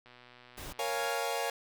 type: click train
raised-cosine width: 0.3 ms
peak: -38 dBFS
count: 126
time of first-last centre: 0.06-1.076 s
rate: 123 Hz
type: noise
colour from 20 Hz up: pink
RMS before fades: -43 dBFS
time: 0.57-0.73 s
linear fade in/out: 10 ms
type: chord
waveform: sawtooth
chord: Bb minor seventh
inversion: none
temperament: equal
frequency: 466.2 / 554.4 / 698.5 / 830.6 Hz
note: Bb4 / Db5 / F5 / Ab5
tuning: 0 / 0 / 0 / 0 cents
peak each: -33 dBFS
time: 0.79-1.5 s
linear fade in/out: 2 ms
effects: none